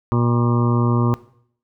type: harmonic tone with a mistuned harmonic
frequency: 119.5 Hz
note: A#2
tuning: 43 cents sharp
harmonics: 1 / 2 / 3 / 4 / 5 / 7 / 8 / 9 / 10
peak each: -17 / -21 / -24 / -32 / -35 / -36 / -29 / -29 / -30 dBFS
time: 0.12-1.14 s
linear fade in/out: 0 ms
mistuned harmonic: 7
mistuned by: -50 cents
effects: noise-tail reverb RT60 0.6 s tail -18 dB re dry